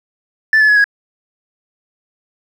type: tone with pitch steps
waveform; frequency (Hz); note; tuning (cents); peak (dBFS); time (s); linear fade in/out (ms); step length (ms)
sine; 1757 / 1722.8 / 1689.3 / 1656.5; A6 / A6 / G#6 / G#6; -3 / -37 / +29 / -5; -5; 0.53-0.842; 2; 78
effects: tanh soft clip ceiling -6 dBFS + 7-bit